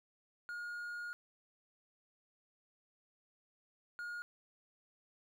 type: tone bursts at uneven times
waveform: triangle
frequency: 1430 Hz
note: F6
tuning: 41 cents sharp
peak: -39 dBFS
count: 2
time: 0.49-1.13 / 3.99-4.22 s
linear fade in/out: 0 ms
effects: none